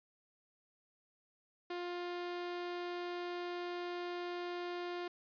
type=tone; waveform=sawtooth; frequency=352.3 Hz; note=F4; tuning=15 cents sharp; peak=-35 dBFS; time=1.7-5.08 s; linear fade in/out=5 ms; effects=resampled to 11025 Hz